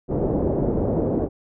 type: low-pass noise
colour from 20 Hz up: white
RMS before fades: -22 dBFS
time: 0.08-1.29 s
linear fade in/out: 50 ms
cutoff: 520 Hz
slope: 24 dB/octave
effects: none